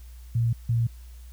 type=tone pair in turn; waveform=sine; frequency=116.54 / 116.54 Hz; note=A#2 / A#2; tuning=0 / 0 cents; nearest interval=unison; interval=0 cents; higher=neither; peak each=-20 dBFS; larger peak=neither; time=0.35-0.53 / 0.69-0.87 s; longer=neither; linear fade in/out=5 ms; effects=added 60 Hz sine -41 dBFS peak until 1.32 s + white hiss -58 dBFS RMS until 1.32 s